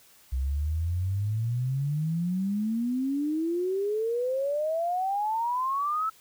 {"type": "exponential sweep", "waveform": "sine", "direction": "up", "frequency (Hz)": [63.4, 1323], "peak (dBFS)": -25, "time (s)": [0.32, 6.1], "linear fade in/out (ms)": 10, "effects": ["white hiss -57 dBFS RMS until 6.2 s"]}